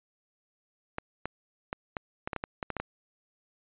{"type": "clicks", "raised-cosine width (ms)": 0.5, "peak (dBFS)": -17, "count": 12, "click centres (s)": [0.984, 1.256, 1.729, 1.968, 2.275, 2.332, 2.363, 2.439, 2.628, 2.703, 2.767, 2.8], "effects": ["resampled to 8000 Hz"]}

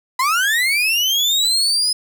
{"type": "linear sweep", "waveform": "35% pulse", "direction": "up", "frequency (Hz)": [988, 5080], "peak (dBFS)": -13, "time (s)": [0.19, 1.93], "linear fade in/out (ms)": 5, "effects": []}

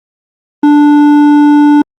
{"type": "tone with hard clipping", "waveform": "sine", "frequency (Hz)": 293.7, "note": "D4", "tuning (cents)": 0, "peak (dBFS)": -4, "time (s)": [0.63, 1.82], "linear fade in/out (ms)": 5, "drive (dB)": 8, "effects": ["Opus 32 kbps"]}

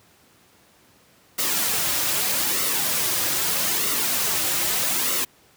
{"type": "noise with flanger", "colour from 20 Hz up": "white", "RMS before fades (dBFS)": -23, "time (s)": [1.38, 5.25], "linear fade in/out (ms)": 10, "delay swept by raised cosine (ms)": [1.2, 4.6], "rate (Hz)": 0.8, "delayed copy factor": -0.55, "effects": ["pink hiss -56 dBFS RMS until 5.56 s", "high-pass 100 Hz 12 dB/octave"]}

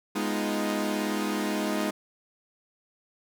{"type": "chord", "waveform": "sawtooth", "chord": "F half-diminished seventh", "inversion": "first", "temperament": "equal", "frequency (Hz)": [207.7, 246.9, 311.1, 349.2], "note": ["Ab3", "Cb4", "Eb4", "F4"], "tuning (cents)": [0, 0, 0, 0], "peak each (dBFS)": [-26, -31, -27, -32], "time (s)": [0.15, 1.91], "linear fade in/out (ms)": 10, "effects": []}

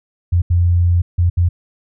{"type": "tone bursts at uneven times", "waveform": "sine", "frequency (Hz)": 87.31, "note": "F2", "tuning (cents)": 0, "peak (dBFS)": -10, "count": 4, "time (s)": [[0.32, 0.42], [0.5, 1.02], [1.18, 1.3], [1.37, 1.49]], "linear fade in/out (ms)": 10, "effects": []}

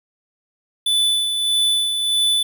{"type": "tone with tremolo", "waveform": "square", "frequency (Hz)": 3489, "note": "A7", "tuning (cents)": -15, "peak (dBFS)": -15, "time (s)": [0.86, 2.43], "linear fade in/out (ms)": 5, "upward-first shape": "sine", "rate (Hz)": 1.6, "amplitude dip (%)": 45, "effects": []}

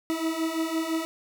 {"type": "beating tone pair", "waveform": "40% pulse", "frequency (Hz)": [320, 325.9], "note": ["D#4", "E4"], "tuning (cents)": [49, -20], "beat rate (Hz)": 5.9, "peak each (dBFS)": [-30, -27], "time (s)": [0.1, 1.05], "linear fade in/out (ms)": 0, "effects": []}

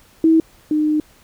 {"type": "tone pair in turn", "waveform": "sine", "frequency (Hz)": [322.9, 304.8], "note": ["E4", "D#4"], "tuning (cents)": [-36, -36], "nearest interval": "minor second", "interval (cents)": 100, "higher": "first", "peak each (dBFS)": [-9, -14], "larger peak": "first", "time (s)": [[0.24, 0.4], [0.71, 1]], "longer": "second", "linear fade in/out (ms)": 2, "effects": ["pink hiss -51 dBFS RMS until 1.23 s"]}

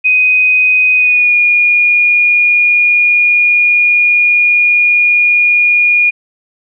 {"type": "tone with pitch glide", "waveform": "sine", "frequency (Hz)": [2503, 2435], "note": ["D#7", "D#7"], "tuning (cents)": [10, -38], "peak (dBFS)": -6, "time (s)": [0.04, 6.11], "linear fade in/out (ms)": 20, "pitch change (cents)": -48, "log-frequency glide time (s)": [0.95, 1.36], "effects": []}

